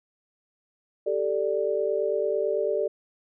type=chord; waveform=sine; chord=G suspended second; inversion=none; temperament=just; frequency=392 / 441 / 588 Hz; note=G4 / A4 / D5; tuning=0 / +4 / +2 cents; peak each=-28 / -27 / -27 dBFS; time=1.06-2.88 s; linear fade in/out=10 ms; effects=none